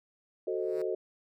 sine chord, F# diminished seventh, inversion none, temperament equal, 370 / 440 / 523.3 / 622.3 Hz, F#4 / A4 / C5 / Eb5, 0 / 0 / 0 / 0 cents, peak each -33 / -34 / -38 / -38 dBFS, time 0.47-0.95 s, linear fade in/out 5 ms
5% pulse tone with exponential growth, 159.9 Hz, D#3, 48 cents sharp, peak -35 dBFS, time 0.49-0.82 s, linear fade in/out 2 ms, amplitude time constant 71 ms
effects none

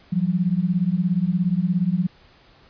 sine beating tone pair, 170.6 / 187.6 Hz, F3 / F#3, -40 / +24 cents, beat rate 17 Hz, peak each -21 dBFS, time 0.12-2.07 s, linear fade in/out 10 ms, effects pink hiss -53 dBFS RMS until 2.69 s + resampled to 11025 Hz

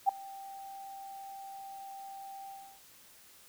sine tone with ADSR envelope, 784 Hz, G5, in tune, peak -19 dBFS, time 0.06-2.81 s, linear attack 29 ms, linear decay 4 ms, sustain -24 dB, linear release 320 ms, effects white hiss -58 dBFS RMS until 3.48 s

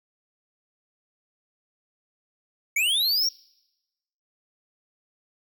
square linear sweep, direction up, 2184 to 5680 Hz, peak -21 dBFS, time 2.76-3.29 s, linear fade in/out 5 ms, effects noise-tail reverb RT60 1.0 s tail -26 dB re dry

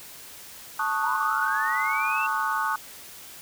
sine chord, D# half-diminished seventh, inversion second, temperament equal, 880 / 1108.7 / 1244.5 / 1480 Hz, A5 / C#6 / D#6 / F#6, 0 / 0 / 0 / 0 cents, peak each -29 dBFS, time 0.79-2.76 s, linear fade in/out 5 ms
sine linear sweep, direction up, 880 to 2728 Hz, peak -28 dBFS, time 1.03-2.27 s, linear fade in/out 10 ms
effects white hiss -44 dBFS RMS until 3.41 s

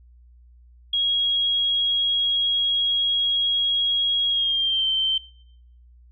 sine tone with pitch glide, 3297 to 3112 Hz, G#7 to G7, -13 to -13 cents, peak -19 dBFS, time 0.93-5.18 s, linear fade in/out 5 ms, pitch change -100 cents, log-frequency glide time 4.29-4.87 s, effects noise-tail reverb RT60 0.8 s tail -24 dB re dry + added 60 Hz sine -48 dBFS peak until 6.11 s

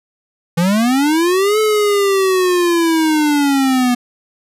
square linear two-way sweep, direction up then down, 163.3 to 435.3 to 242.4 Hz, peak -12 dBFS, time 0.57-3.95 s, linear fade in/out 10 ms, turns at 1.59 s, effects resampled to 32000 Hz

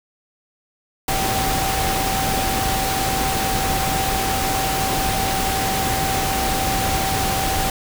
sine tone in noise, 772 Hz, G5, 27 cents flat, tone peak -23 dBFS, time 1.08-7.7 s, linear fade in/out 2 ms, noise pink, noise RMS -22 dBFS, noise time 1.08-7.7 s, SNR -4 dB, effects none

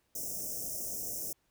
white band-stop noise, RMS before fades -38 dBFS, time 0.15-1.33 s, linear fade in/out 5 ms, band 710 to 5300 Hz, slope 96 dB/octave, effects pink hiss -75 dBFS RMS until 1.5 s

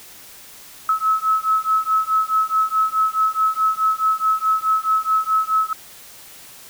sine beating tone pair, 1291 / 1295.7 Hz, E6 / E6, -37 / -30 cents, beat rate 4.7 Hz, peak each -19 dBFS, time 0.89-5.73 s, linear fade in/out 2 ms, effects white hiss -42 dBFS RMS until 6.69 s

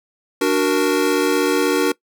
square chord, D augmented, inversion none, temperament equal, 293.7 / 370 / 466.2 Hz, D4 / F#4 / A#4, 0 / 0 / 0 cents, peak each -20 dBFS, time 0.41-1.92 s, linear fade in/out 5 ms, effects noise-tail reverb RT60 0.1 s tail -21 dB re dry

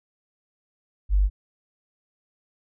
sine tone, 49 Hz, G1, in tune, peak -16 dBFS, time 1.09-1.3 s, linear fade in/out 50 ms, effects none

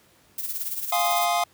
violet noise with tremolo, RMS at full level -28 dBFS, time 0.38-1.26 s, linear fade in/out 2 ms, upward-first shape sine, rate 18 Hz, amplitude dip 60%
square chord, F minor seventh, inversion none, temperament equal, 698.5 / 830.6 / 1046.5 / 1244.5 Hz, F5 / Ab5 / C6 / Eb6, 0 / 0 / 0 / 0 cents, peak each -24 / -29 / -30 / -30 dBFS, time 0.92-1.44 s, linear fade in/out 5 ms
effects pink hiss -58 dBFS RMS until 1.53 s + high-pass 80 Hz 12 dB/octave

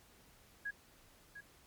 sine tone with echo, 1657 Hz, G#6, 4 cents flat, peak -37 dBFS, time 0.65-0.71 s, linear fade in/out 10 ms, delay 700 ms, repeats 1, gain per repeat -10 dB, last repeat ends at 1.41 s, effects pink hiss -64 dBFS RMS until 1.66 s + MP3 96 kbps

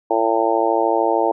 harmonic tone, 113.1 Hz, A2, 48 cents sharp, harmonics 3 / 4 / 5 / 6 / 7 / 8, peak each -22 / -22 / -22 / -22 / -22 / -22 dBFS, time 0.1-1.32 s, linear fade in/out 10 ms, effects none

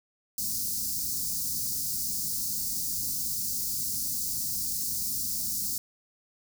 white band-stop noise, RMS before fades -31 dBFS, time 0.38-5.78 s, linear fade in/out 2 ms, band 270 to 4600 Hz, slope 48 dB/octave, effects none

